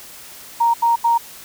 sine tone bursts, 932.3 Hz, A#5, in tune, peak -12 dBFS, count 3, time 0.6-1.18 s, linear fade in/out 10 ms, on 140 ms, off 80 ms, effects white hiss -39 dBFS RMS until 1.44 s

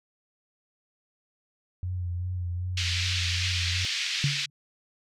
sine tone with vibrato, 89.4 Hz, F2, 41 cents sharp, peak -28 dBFS, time 1.83-3.85 s, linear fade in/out 0 ms, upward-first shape sine, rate 2.6 Hz, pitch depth 38 cents each way
pink band-pass noise, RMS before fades -30 dBFS, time 2.77-4.46 s, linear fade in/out 5 ms, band 2200 to 5400 Hz, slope 24 dB/octave
sine tone with exponential decay, 141.9 Hz, C#3, 41 cents sharp, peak -19 dBFS, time 4.24-4.5 s, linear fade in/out 2 ms, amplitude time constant 55 ms
effects none

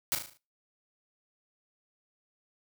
white noise with echo, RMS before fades -28 dBFS, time 0.12-0.15 s, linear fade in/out 0 ms, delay 37 ms, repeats 6, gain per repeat -6 dB, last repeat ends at 0.372 s, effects noise-tail reverb RT60 0.3 s tail -22 dB re dry

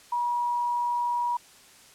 sine tone, 962 Hz, B5, 46 cents flat, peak -24 dBFS, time 0.12-1.37 s, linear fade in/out 5 ms, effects white hiss -53 dBFS RMS until 1.94 s + low-pass 10000 Hz 12 dB/octave

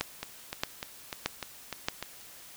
two click trains, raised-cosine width 0.2 ms, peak -10 / -17 dBFS, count 4 / 7, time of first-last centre 0.01-1.885 / 0.23-2.026 s, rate 1.6 / 3.34 Hz, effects white hiss -50 dBFS RMS until 2.56 s

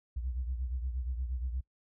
sine beating tone pair, 61.8 / 70.3 Hz, B1 / C#2, +2 / +25 cents, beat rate 8.5 Hz, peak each -32 / -39 dBFS, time 0.16-1.61 s, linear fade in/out 10 ms, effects noise-tail reverb RT60 0.1 s tail -23 dB re dry + tanh soft clip ceiling -27 dBFS

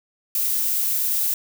violet noise, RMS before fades -22 dBFS, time 0.35-1.34 s, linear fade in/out 2 ms, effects none

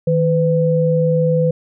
sine tone pair together, 158.5 / 503.2 Hz, D#3 / B4, +32 / +32 cents, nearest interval octave + minor sixth, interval 2000 cents, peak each -15 dBFS, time 0.07-1.51 s, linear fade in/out 5 ms, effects none

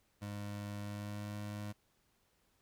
25% pulse tone with pitch glide, 102.6 to 103.91 Hz, G#2 to G#2, -21 to +1 cents, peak -37 dBFS, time 0.21-1.73 s, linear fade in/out 20 ms, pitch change +22 cents, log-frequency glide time 0.78-1.31 s, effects pink hiss -75 dBFS RMS until 2.61 s

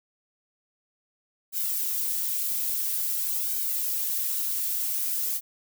violet noise with flanger, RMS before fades -28 dBFS, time 1.52-5.41 s, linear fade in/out 50 ms, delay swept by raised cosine 1.3 to 4.3 ms, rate 0.49 Hz, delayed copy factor +0.8, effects none

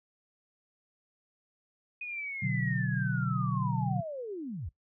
sine linear sweep, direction down, 2496 to 61.74 Hz, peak -35 dBFS, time 2.01-4.69 s, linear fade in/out 5 ms
sine chord, B minor, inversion none, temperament equal, 123.47 / 146.83 / 185 Hz, B2 / D3 / F#3, 0 / 0 / 0 cents, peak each -32 dBFS, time 2.42-4.01 s, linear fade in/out 10 ms
effects noise-tail reverb RT60 0.1 s tail -17 dB re dry

